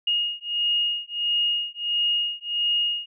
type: beating tone pair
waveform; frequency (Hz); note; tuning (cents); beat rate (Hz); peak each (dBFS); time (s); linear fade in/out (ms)
sine; 2859 / 2860.5; F7 / F7; +40 / +41; 1.5; -25; 0.07-3.06; 5
effects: none